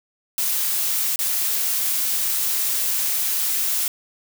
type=noise with dropouts; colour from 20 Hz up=blue; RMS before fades=-22 dBFS; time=0.38-3.88 s; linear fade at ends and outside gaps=2 ms; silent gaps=1.16-1.19 s; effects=none